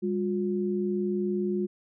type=tone pair together; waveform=sine; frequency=200.9 / 358 Hz; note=G3 / F4; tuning=+43 / +43 cents; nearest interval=minor seventh; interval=1000 cents; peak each=-28 dBFS; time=0.02-1.67 s; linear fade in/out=20 ms; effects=none